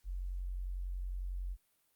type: tone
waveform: sine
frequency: 45.49 Hz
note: F#1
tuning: 29 cents flat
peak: -36 dBFS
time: 0.04-1.57 s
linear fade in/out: 50 ms
effects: white hiss -75 dBFS RMS until 1.95 s + Opus 48 kbps